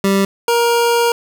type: tone pair in turn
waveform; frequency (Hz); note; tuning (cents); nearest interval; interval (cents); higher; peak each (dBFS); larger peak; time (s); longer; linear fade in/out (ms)
25% pulse; 196 / 470.8; G3 / A#4; 0 / +17; octave + minor third; 1517; second; -8; neither; 0.04-0.25 / 0.48-1.12; second; 2
effects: none